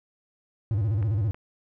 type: tone with vibrato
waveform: triangle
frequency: 104.8 Hz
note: G#2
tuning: 16 cents sharp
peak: -20 dBFS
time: 0.71-1.31 s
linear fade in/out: 0 ms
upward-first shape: square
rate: 15 Hz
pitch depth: 140 cents each way
type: clicks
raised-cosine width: 0.5 ms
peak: -28 dBFS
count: 2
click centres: 1.027 / 1.345 s
effects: none